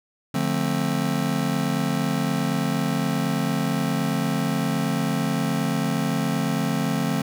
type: chord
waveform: square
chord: D minor seventh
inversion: none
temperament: just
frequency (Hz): 146.83 / 176.2 / 220.2 / 264.3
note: D3 / F3 / A3 / C4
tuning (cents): 0 / +16 / +2 / +18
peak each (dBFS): -28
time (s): 0.34-7.22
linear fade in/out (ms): 5
effects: none